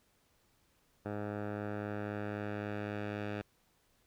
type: tone with low-pass filter sweep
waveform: 10% pulse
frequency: 103.83 Hz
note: G#2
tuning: in tune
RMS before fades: -39 dBFS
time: 1.05-3.42 s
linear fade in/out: 10 ms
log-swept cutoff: 1200 to 2600 Hz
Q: 1.2
effects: pink hiss -72 dBFS RMS until 4.06 s